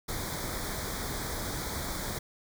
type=band-stop noise; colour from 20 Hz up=pink; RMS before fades=-35 dBFS; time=0.08-2.19 s; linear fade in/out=10 ms; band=2300 to 3300 Hz; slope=96 dB/octave; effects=none